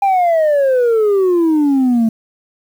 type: exponential sweep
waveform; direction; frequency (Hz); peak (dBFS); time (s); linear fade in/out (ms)
sine; down; 807 to 220; -7; 0.02-2.09; 5
effects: tanh soft clip ceiling -9 dBFS + 7-bit